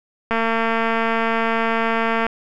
click train, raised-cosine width 0.5 ms, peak -6 dBFS, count 445, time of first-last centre 0.31-2.266 s, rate 227 Hz, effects none

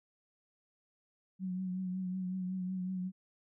sine tone with vibrato, 185 Hz, F#3, in tune, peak -34 dBFS, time 1.39-3.12 s, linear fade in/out 50 ms, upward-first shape triangle, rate 5.4 Hz, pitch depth 41 cents each way, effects none

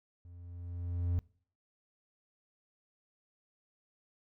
triangle tone with level ramp, 87.31 Hz, F2, in tune, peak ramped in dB -48 to -25 dBFS, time 0.25-1.19 s, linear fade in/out 0 ms, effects noise-tail reverb RT60 0.5 s tail -23 dB re dry

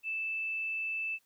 sine tone, 2637 Hz, E7, in tune, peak -32 dBFS, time 0.03-1.19 s, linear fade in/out 50 ms, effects white hiss -72 dBFS RMS until 1.25 s

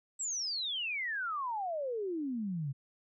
sine exponential sweep, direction down, 7902 to 130.81 Hz, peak -33 dBFS, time 0.19-2.73 s, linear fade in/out 20 ms, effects none

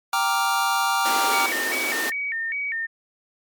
square chord, G minor seventh, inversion none, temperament equal, 784 / 932.3 / 1174.7 / 1396.9 Hz, G5 / Bb5 / D6 / F6, 0 / 0 / 0 / 0 cents, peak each -26 dBFS, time 0.13-1.46 s, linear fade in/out 2 ms
pink high-pass noise, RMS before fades -28 dBFS, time 1.05-2.1 s, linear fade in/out 5 ms, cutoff 250 Hz, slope 48 dB/octave
sine tone with vibrato, 2029 Hz, B6, 46 cents sharp, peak -24 dBFS, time 1.32-2.87 s, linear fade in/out 20 ms, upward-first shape square, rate 2.5 Hz, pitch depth 190 cents each way
effects MP3 96 kbps

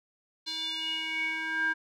square tone with band-pass filter sweep, 320 Hz, D#4, 49 cents sharp, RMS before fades -32 dBFS, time 0.46-1.74 s, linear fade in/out 20 ms, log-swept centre 4100 to 1500 Hz, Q 7.4, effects none

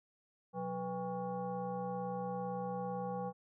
sine tone with frequency modulation, 493.9 Hz, B4, in tune, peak -36 dBFS, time 0.53-3.33 s, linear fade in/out 50 ms, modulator 310 Hz, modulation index 1.4, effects none

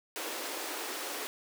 pink high-pass noise, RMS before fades -38 dBFS, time 0.16-1.27 s, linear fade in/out 0 ms, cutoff 290 Hz, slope 48 dB/octave, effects none

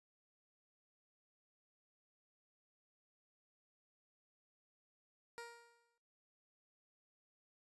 15% pulse tone with exponential decay, 469.8 Hz, A#4, 13 cents sharp, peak -39 dBFS, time 5.38-5.98 s, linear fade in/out 0 ms, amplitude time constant 130 ms, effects noise-tail reverb RT60 0.6 s tail -22 dB re dry + resampled to 24000 Hz

